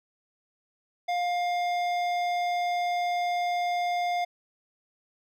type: tone with hard clipping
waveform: triangle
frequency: 706 Hz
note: F5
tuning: 19 cents sharp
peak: -27 dBFS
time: 1.08-4.25 s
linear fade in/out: 10 ms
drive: 16 dB
effects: none